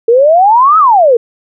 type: exponential two-way sweep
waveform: sine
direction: up then down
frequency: 447.5 to 1318.5 to 447.5 Hz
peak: -3 dBFS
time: 0.08-1.17 s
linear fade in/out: 5 ms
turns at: 0.78 s
effects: none